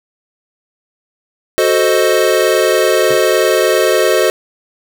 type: chord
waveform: square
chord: F# diminished seventh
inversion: none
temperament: equal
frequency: 370 / 440 / 523.3 / 622.3 Hz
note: F#4 / A4 / C5 / Eb5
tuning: 0 / 0 / 0 / 0 cents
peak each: -16 dBFS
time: 1.58-4.3 s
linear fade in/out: 0 ms
type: tone with exponential decay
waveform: 20% pulse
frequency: 138.59 Hz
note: C#3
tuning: in tune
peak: -17 dBFS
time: 3.1-3.24 s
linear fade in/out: 5 ms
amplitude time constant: 29 ms
effects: none